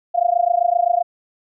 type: tone with amplitude modulation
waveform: sine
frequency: 698.5 Hz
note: F5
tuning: in tune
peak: -10 dBFS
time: 0.14-1.03 s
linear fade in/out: 20 ms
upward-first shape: sine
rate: 27.7 Hz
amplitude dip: 95%
effects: none